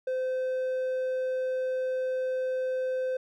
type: tone with hard clipping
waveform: sine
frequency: 515 Hz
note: C5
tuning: 28 cents flat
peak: -28 dBFS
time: 0.07-3.17 s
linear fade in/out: 5 ms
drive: 3 dB
effects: none